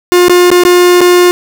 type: tone with dropouts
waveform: 45% pulse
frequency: 355.9 Hz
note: F4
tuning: 33 cents sharp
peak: -3 dBFS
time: 0.12-1.31 s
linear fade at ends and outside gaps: 0 ms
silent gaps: 0.283-0.296 / 0.503-0.515 / 0.636-0.651 / 1.007-1.014 s
effects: none